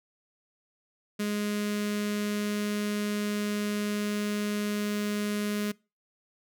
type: tone with notch filter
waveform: sawtooth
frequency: 207.7 Hz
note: G#3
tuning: in tune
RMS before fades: -30 dBFS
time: 1.19-5.72 s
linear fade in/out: 10 ms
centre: 830 Hz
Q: 1.2
effects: noise-tail reverb RT60 0.3 s tail -24 dB re dry